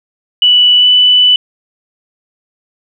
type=tone with pitch glide; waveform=sine; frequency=2960 to 2984 Hz; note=F#7 to F#7; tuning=0 to +14 cents; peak=-4 dBFS; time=0.42-1.36 s; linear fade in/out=2 ms; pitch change=+14 cents; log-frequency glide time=0.77-0.87 s; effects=none